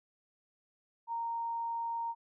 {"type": "tone", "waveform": "sine", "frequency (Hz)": 927, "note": "A#5", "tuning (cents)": -10, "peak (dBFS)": -33, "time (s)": [1.07, 2.15], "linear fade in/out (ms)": 50, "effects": []}